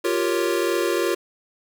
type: chord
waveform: square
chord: G half-diminished seventh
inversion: third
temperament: equal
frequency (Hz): 349.2 / 392 / 466.2 / 554.4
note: F4 / G4 / Bb4 / Db5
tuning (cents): 0 / 0 / 0 / 0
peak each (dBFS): -24 / -27 / -27 / -29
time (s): 0.04-1.15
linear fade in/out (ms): 10
effects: none